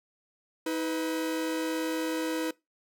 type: tone pair together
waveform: 45% pulse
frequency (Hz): 319 / 497.7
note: D#4 / B4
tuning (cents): +43 / +13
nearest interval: minor sixth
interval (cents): 770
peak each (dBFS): -30 / -33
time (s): 0.66-2.51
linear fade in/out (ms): 5
effects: noise-tail reverb RT60 0.2 s tail -21 dB re dry